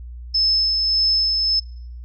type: tone with tremolo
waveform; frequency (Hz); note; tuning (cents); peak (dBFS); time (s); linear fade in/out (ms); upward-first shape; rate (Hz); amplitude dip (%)
sine; 5230; E8; -15; -14; 0.34-1.6; 10; sine; 1.7; 30
effects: noise-tail reverb RT60 0.6 s tail -21 dB re dry + added 60 Hz sine -32 dBFS peak until 2.04 s